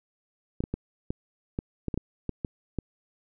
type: clicks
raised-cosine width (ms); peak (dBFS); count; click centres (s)
3; -16; 11; 0.605 / 0.639 / 0.74 / 1.105 / 1.589 / 1.883 / 1.942 / 1.976 / 2.293 / 2.448 / 2.787
effects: none